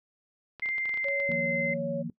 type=clicks; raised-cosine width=0.3 ms; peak=-28 dBFS; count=12; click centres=0.597 / 0.659 / 0.689 / 0.782 / 0.856 / 0.893 / 0.941 / 0.974 / 1.043 / 1.085 / 1.201 / 1.317 s
type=tone with pitch glide; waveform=sine; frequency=2093 to 2069 Hz; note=C7 to C7; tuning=0 to -20 cents; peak=-28 dBFS; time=0.62-1.74 s; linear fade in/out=5 ms; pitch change=-20 cents; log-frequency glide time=0.83-1.4 s
type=tone with vibrato; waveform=sine; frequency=555 Hz; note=C#5; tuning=2 cents sharp; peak=-30 dBFS; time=1.04-2.03 s; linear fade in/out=20 ms; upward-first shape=sine; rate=1.5 Hz; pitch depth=9 cents each way
type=chord; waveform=sine; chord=Eb suspended second; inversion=none; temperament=just; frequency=155.56 / 175.01 / 233.3 Hz; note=Eb3 / F3 / Bb3; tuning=0 / +4 / +2 cents; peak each=-38 / -36 / -35 dBFS; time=1.29-2.1 s; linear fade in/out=2 ms
effects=noise-tail reverb RT60 0.1 s tail -21 dB re dry